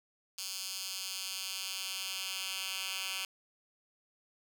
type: tone with high-pass filter sweep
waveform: 10% pulse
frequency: 190.4 Hz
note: F#3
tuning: 50 cents sharp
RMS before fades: -39 dBFS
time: 0.38-3.25 s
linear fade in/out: 2 ms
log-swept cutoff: 4500 to 2600 Hz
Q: 1.4
effects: 10-bit